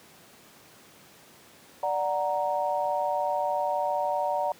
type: chord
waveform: sine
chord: D augmented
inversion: none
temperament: equal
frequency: 587.3 / 740 / 932.3 Hz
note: D5 / F#5 / A#5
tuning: 0 / 0 / 0 cents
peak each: -29 dBFS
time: 1.83-4.52 s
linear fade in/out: 2 ms
effects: pink hiss -53 dBFS RMS until 4.59 s + high-pass 150 Hz 12 dB/octave